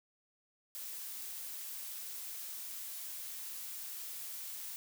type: noise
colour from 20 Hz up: blue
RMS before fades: -44 dBFS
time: 0.75-4.76 s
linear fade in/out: 0 ms
effects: none